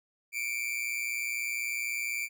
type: tone with amplitude modulation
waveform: 45% pulse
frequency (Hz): 2342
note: D7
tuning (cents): -5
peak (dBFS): -27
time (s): 0.32-2.29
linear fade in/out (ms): 50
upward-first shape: sine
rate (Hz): 120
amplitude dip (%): 85
effects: none